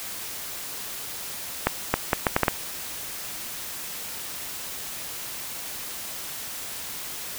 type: accelerating click train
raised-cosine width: 0.5 ms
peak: -3 dBFS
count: 7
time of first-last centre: 1.67-2.482 s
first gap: 270 ms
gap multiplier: 0.71
effects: white hiss -35 dBFS RMS until 7.38 s